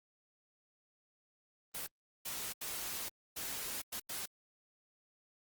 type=noise bursts at uneven times; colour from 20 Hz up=white; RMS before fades=-41 dBFS; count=6; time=1.74-1.87 / 2.25-2.53 / 2.61-3.09 / 3.36-3.82 / 3.92-4 / 4.09-4.26 s; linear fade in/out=10 ms; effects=Opus 24 kbps